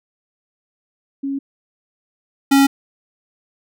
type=tone pair in turn; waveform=sine / square; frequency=275.5 / 275.5 Hz; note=C#4 / C#4; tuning=-11 / -11 cents; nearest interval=unison; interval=0 cents; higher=neither; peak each=-20 / -10 dBFS; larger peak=second; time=1.23-1.39 / 2.51-2.67 s; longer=neither; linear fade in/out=10 ms; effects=none